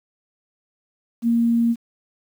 sine tone, 233.1 Hz, A#3, in tune, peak -15 dBFS, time 1.22-1.76 s, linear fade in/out 50 ms, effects 8-bit

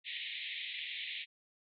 white band-pass noise, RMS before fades -42 dBFS, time 0.04-1.26 s, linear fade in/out 50 ms, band 1900 to 3800 Hz, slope 96 dB/octave, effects none

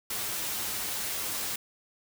white noise with comb filter, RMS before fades -33 dBFS, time 0.1-1.56 s, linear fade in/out 5 ms, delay 9.5 ms, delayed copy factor +0.5, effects none

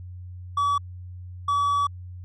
triangle tone pair in turn, 1142 / 1142 Hz, D6 / D6, -49 / -49 cents, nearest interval unison, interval 0 cents, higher neither, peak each -18 dBFS, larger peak neither, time 0.57-0.78 / 1.48-1.87 s, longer second, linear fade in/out 5 ms, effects added 90 Hz sine -36 dBFS peak until 2.24 s + resampled to 24000 Hz

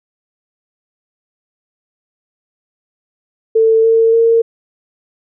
sine tone with pitch steps, 446.7 / 452.4 / 458.2 Hz, A4 / A4 / A#4, +26 / +48 / -30 cents, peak -7 dBFS, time 3.55-4.42 s, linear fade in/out 10 ms, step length 290 ms, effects none

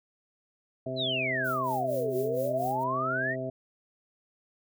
harmonic tone, 130 Hz, C3, 11 cents flat, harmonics 1 / 2 / 3 / 4 / 5, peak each -38 / -38 / -39 / -43 / -34 dBFS, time 0.86-3.5 s, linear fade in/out 5 ms
sine exponential two-way sweep, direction down then up, 4152 to 370 to 1946 Hz, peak -28 dBFS, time 0.96-3.36 s, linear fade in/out 50 ms, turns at 2.15 s
violet noise with tremolo, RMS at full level -44 dBFS, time 1.44-2.84 s, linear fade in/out 10 ms, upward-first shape sine, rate 4.3 Hz, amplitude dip 90%
effects none

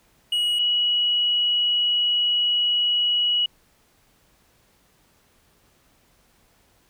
triangle / sine tone pair in turn, 2907 / 2920 Hz, F#7 / F#7, -31 / -24 cents, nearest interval unison, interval 7 cents, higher second, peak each -18 dBFS, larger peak neither, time 0.32-0.59 / 0.59-3.46 s, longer second, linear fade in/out 5 ms, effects pink hiss -61 dBFS RMS until 6.89 s

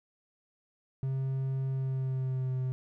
triangle tone with pitch glide, 133.4 to 129.08 Hz, C3 to C3, +34 to -23 cents, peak -27 dBFS, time 1.03-2.72 s, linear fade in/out 0 ms, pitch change -57 cents, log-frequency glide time 1.7-2.56 s, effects none

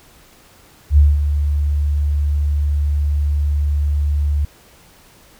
sine tone with ADSR envelope, 73 Hz, D2, 10 cents flat, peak -5 dBFS, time 0.9-4.45 s, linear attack 74 ms, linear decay 200 ms, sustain -9 dB, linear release 4 ms, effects pink hiss -48 dBFS RMS until 5.39 s

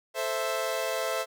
sawtooth chord, A minor, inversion none, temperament equal, 440 / 523.3 / 659.3 Hz, A4 / C5 / E5, 0 / 0 / 0 cents, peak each -32 / -28 / -27 dBFS, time 0.14-1.26 s, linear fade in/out 50 ms, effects none

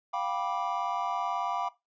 triangle chord, G dominant seventh, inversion third, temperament just, 705.6 / 784 / 980 / 1176 Hz, F5 / G5 / B5 / D6, +18 / 0 / -14 / +2 cents, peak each -33 dBFS, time 0.13-1.69 s, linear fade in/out 10 ms, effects noise-tail reverb RT60 0.2 s tail -17 dB re dry + resampled to 16000 Hz

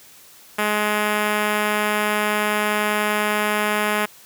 5% pulse tone with notch filter, 210.3 Hz, G#3, 22 cents sharp, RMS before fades -21 dBFS, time 0.58-4.06 s, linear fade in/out 10 ms, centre 6000 Hz, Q 1.7, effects white hiss -47 dBFS RMS until 4.25 s + high-pass 80 Hz 12 dB/octave

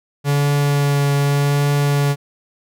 45% pulse tone with vibrato, 142.7 Hz, D3, 49 cents flat, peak -14 dBFS, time 0.24-2.16 s, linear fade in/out 50 ms, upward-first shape triangle, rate 0.84 Hz, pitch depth 14 cents each way, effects none

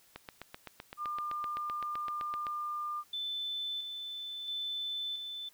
click train, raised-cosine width 0.3 ms, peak -26 dBFS, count 19, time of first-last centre 0.16-2.468 s, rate 7.8 Hz
sine tone, 1200 Hz, D6, 37 cents sharp, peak -34 dBFS, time 0.97-3.04 s, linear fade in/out 50 ms
sine tone with tremolo, 3520 Hz, A7, in tune, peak -34 dBFS, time 3.13-5.49 s, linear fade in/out 5 ms, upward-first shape square, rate 0.74 Hz, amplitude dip 40%
effects white hiss -64 dBFS RMS until 5.53 s

